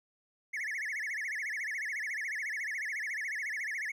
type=tone with vibrato; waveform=triangle; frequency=1946 Hz; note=B6; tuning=26 cents flat; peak=-32 dBFS; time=0.53-3.92 s; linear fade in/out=10 ms; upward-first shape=sine; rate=14 Hz; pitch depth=240 cents each way; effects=none